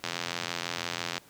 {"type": "click train", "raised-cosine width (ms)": 0.2, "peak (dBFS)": -13, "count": 99, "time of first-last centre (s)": [0.04, 1.18], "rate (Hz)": 86, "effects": ["pink hiss -56 dBFS RMS until 1.29 s", "high-pass 100 Hz 12 dB/octave"]}